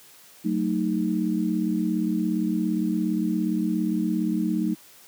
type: chord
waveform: sine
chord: D# diminished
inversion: first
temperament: just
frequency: 186.68 / 224 / 311.1 Hz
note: F#3 / A3 / D#4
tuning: +16 / +31 / 0 cents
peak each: -26 dBFS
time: 0.44-4.75 s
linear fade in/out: 20 ms
effects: white hiss -51 dBFS RMS until 5.07 s + high-pass 100 Hz 12 dB/octave